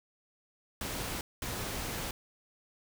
pink noise bursts at uneven times, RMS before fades -37 dBFS, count 2, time 0.81-1.21 / 1.42-2.11 s, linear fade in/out 2 ms, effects none

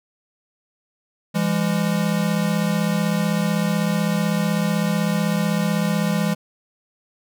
square tone pair together, 168.2 / 204.1 Hz, E3 / G#3, +35 / -30 cents, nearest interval minor third, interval 335 cents, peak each -22 dBFS, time 1.34-6.35 s, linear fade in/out 20 ms, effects none

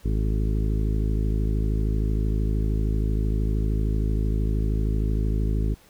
harmonic tone with a mistuned harmonic, 53 Hz, G#1, 36 cents sharp, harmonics 1 / 2 / 3 / 4 / 5 / 6 / 7 / 8, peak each -22 / -28 / -32 / -34 / -36 / -38 / -39 / -40 dBFS, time 0.04-5.75 s, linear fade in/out 20 ms, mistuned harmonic 8, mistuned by +31 cents, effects pink hiss -55 dBFS RMS until 5.89 s

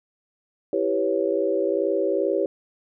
sine chord, C# half-diminished seventh, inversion first, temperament equal, 329.6 / 392 / 493.9 / 554.4 Hz, E4 / G4 / B4 / C#5, 0 / 0 / 0 / 0 cents, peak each -27 / -24 / -27 / -25 dBFS, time 0.73-2.46 s, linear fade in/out 2 ms, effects none

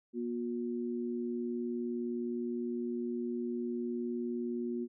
sine tone pair together, 240 / 359.6 Hz, B3 / F#4, -49 / -49 cents, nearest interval perfect fifth, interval 700 cents, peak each -35 / -37 dBFS, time 0.13-4.88 s, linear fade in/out 50 ms, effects none

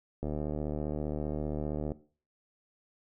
click train, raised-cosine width 2 ms, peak -21 dBFS, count 128, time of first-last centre 0.23-1.919 s, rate 75.2 Hz, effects noise-tail reverb RT60 0.4 s tail -17 dB re dry

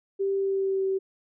sine tone with pitch glide, 392 to 384.2 Hz, G4 to G4, 0 to -35 cents, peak -23 dBFS, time 0.19-0.99 s, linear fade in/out 20 ms, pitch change -35 cents, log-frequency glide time 0.34-0.85 s, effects none

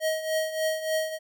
square tone with tremolo, 632 Hz, D#5, 27 cents sharp, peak -23 dBFS, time 0-1.19 s, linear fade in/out 50 ms, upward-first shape triangle, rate 3.4 Hz, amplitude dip 75%, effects none

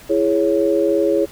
sine chord, C# minor, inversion first, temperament just, 332.6 / 415.8 / 554.4 Hz, E4 / G#4 / C#5, +16 / +2 / 0 cents, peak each -18 dBFS, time 0.09-1.26 s, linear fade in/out 20 ms, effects pink hiss -42 dBFS RMS until 1.31 s

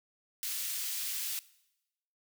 white high-pass noise, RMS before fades -36 dBFS, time 0.43-1.39 s, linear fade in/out 0 ms, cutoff 2400 Hz, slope 12 dB/octave, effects noise-tail reverb RT60 0.9 s tail -20 dB re dry

